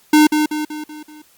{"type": "tone with echo", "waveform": "square", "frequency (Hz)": 303.9, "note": "D#4", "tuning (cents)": -41, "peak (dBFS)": -8, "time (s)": [0.13, 0.27], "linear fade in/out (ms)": 5, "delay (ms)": 190, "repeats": 5, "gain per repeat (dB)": -6, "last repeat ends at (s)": 1.22, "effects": ["white hiss -53 dBFS RMS until 1.37 s", "Opus 48 kbps"]}